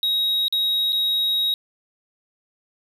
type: tone with dropouts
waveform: triangle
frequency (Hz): 3797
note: A#7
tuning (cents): +31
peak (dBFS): -17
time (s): 0.03-1.54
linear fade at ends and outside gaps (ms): 1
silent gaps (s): 0.482-0.525 / 0.923-0.929
effects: none